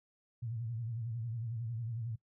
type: tone with vibrato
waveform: sine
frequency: 115.4 Hz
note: A#2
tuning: 17 cents flat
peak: -36 dBFS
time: 0.42-2.16 s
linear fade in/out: 10 ms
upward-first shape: sine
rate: 11 Hz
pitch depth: 100 cents each way
effects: noise-tail reverb RT60 0.1 s tail -21 dB re dry